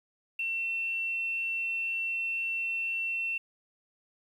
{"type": "tone", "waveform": "sine", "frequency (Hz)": 2701, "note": "E7", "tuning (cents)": 42, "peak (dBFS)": -29, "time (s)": [0.39, 3.38], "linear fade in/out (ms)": 5, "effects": ["10-bit"]}